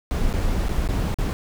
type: noise with dropouts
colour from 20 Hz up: brown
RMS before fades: -22 dBFS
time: 0.11-1.33 s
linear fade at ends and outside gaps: 0 ms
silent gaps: 0.328-0.338 / 0.684-0.692 / 0.876-0.888 / 1.143-1.186 s
effects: none